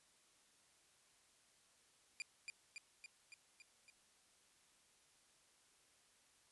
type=tone with echo; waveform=sawtooth; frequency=2400 Hz; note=D7; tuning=37 cents sharp; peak=-39 dBFS; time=2.2-2.22 s; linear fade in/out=0 ms; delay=280 ms; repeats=6; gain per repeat=-3 dB; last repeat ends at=3.9 s; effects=white hiss -72 dBFS RMS until 6.51 s + resampled to 24000 Hz